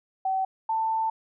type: tone pair in turn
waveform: sine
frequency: 763 / 889.8 Hz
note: G5 / A5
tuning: -47 / +19 cents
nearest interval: minor third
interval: 266 cents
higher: second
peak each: -23 dBFS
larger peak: neither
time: 0.25-0.45 / 0.69-1.1 s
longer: second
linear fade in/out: 5 ms
effects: none